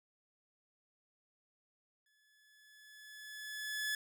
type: tone with exponential growth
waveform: sawtooth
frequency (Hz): 1715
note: A6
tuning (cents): -45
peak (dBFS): -30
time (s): 2.06-3.95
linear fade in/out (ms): 2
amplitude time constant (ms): 410
effects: none